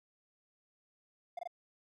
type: tone bursts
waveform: triangle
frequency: 702 Hz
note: F5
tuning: 9 cents sharp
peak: -35 dBFS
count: 3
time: 1.37-1.475 s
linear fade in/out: 5 ms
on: 21 ms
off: 21 ms
effects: none